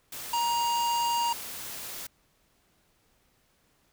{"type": "noise", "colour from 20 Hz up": "white", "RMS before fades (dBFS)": -39, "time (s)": [0.12, 2.07], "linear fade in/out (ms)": 5}
{"type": "harmonic tone", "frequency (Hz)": 942, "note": "A#5", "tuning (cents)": 18, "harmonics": [1, 3, 5, 7, 8], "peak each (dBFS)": [-25, -35, -39, -42, -43], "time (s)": [0.33, 1.33], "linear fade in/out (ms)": 5}
{"effects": ["pink hiss -68 dBFS RMS until 3.92 s"]}